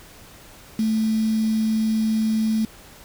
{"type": "tone with quantisation", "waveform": "sine", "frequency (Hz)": 219.6, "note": "A3", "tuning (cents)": -3, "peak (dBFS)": -18, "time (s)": [0.79, 2.65], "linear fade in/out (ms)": 2, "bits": 6, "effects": ["pink hiss -46 dBFS RMS until 3.04 s"]}